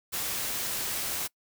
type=noise; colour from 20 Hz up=white; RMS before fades=-32 dBFS; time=0.12-1.28 s; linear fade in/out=20 ms; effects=noise-tail reverb RT60 0.1 s tail -24 dB re dry